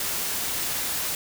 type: noise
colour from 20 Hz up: white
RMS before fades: -28 dBFS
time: 0-1.15 s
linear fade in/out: 2 ms
effects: none